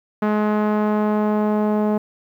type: tone with low-pass filter sweep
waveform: sawtooth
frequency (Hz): 211.4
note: G#3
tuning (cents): +31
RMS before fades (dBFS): -19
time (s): 0.22-1.98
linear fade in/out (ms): 5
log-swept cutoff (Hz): 1400 to 780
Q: 1.2
effects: 9-bit